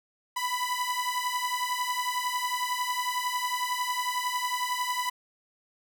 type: beating tone pair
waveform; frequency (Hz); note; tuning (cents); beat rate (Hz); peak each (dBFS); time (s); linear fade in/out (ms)
sawtooth; 987.8 / 998.8; B5 / B5; 0 / +19; 11; -27; 0.36-5.1; 10
effects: none